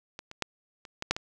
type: clicks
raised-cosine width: 0.2 ms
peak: -22 / -25 / -11 / -28 / -16 / -6 / -17 dBFS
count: 7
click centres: 0.191 / 0.314 / 0.423 / 0.852 / 1.024 / 1.11 / 1.165 s
effects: none